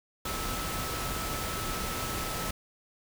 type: tone in noise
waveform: sine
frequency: 1304 Hz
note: E6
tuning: 19 cents flat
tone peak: -39 dBFS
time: 0.25-2.51 s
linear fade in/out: 5 ms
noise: pink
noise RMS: -34 dBFS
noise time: 0.25-2.51 s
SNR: -8 dB
effects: none